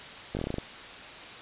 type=slowing click train; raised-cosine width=2 ms; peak=-18 dBFS; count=9; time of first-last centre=0.35-0.584 s; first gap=19 ms; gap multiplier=1.12; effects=white hiss -43 dBFS RMS until 1.41 s + resampled to 8000 Hz